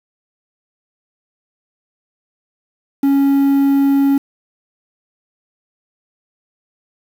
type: tone with quantisation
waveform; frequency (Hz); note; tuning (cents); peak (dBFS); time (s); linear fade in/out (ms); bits
triangle; 277.2; C#4; 0; -8; 3.03-4.18; 5; 6
effects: none